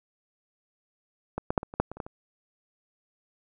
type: clicks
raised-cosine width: 1 ms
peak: -16 / -12 / -7 / -21 / -26 / -7 / -23 / -30 / -18 / -27 dBFS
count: 10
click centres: 1.38 / 1.505 / 1.578 / 1.631 / 1.739 / 1.8 / 1.916 / 1.97 / 2.002 / 2.065 s
effects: none